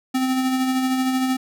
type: tone with tremolo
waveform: square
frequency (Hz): 259.4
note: C4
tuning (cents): -15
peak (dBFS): -18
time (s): 0.14-1.37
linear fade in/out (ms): 10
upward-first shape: sine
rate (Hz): 13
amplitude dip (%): 35
effects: none